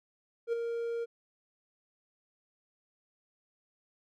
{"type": "tone with ADSR envelope", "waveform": "triangle", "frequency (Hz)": 466.2, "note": "A#4", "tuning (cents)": 0, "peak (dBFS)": -24, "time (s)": [0.47, 1.06], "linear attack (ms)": 58, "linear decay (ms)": 11, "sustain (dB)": -6, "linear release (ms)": 28, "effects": []}